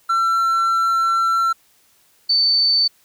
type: tone pair in turn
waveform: triangle / sine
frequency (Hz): 1349 / 4537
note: E6 / C#8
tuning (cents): +40 / +39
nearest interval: octave + major sixth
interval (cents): 2099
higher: second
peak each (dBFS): -13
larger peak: neither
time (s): 0.09-1.53 / 2.29-2.88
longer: first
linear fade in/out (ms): 10
effects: white hiss -57 dBFS RMS until 3.04 s